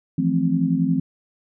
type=chord; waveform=sine; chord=F major seventh; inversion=third; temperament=just; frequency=163.7 / 174.61 / 218.3 / 261.9 Hz; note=E3 / F3 / A3 / C4; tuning=-12 / 0 / -13 / +2 cents; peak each=-23 / -22 / -27 / -21 dBFS; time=0.18-1 s; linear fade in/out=5 ms; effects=none